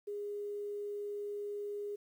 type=tone with quantisation; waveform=sine; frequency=410.9 Hz; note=G#4; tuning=18 cents flat; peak=-37 dBFS; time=0.07-1.96 s; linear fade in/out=10 ms; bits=11; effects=none